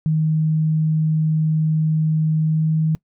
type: tone with pitch glide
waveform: sine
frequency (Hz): 156.8 to 157.89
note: D#3 to D#3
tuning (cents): +14 to +26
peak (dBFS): -15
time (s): 0.06-2.95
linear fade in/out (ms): 0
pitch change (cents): +12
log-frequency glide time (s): 2.38-2.71
effects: noise-tail reverb RT60 0.1 s tail -23 dB re dry